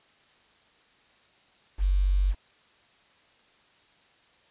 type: tone with quantisation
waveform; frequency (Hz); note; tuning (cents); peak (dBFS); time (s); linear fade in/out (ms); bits
sine; 47.4; F#1; +43; -20; 1.78-2.35; 50; 8
effects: white hiss -61 dBFS RMS until 4.5 s + resampled to 8000 Hz